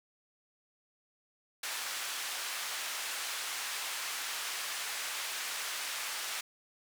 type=band-pass noise; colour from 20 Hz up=pink; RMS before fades=-38 dBFS; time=1.63-6.41 s; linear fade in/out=5 ms; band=1300 to 12000 Hz; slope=12 dB/octave; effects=none